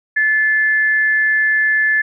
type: tone pair together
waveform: sine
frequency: 1735.8 / 2093 Hz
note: A6 / C7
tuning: -24 / 0 cents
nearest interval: minor third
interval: 324 cents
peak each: -12 / -24 dBFS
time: 0.16-2.02 s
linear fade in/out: 10 ms
effects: none